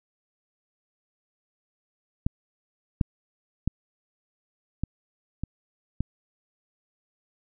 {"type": "clicks", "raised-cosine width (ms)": 5, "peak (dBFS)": [-11, -8, -11, -14, -17, -13], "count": 6, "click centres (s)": [2.265, 3.012, 3.676, 4.836, 5.436, 6.006], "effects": []}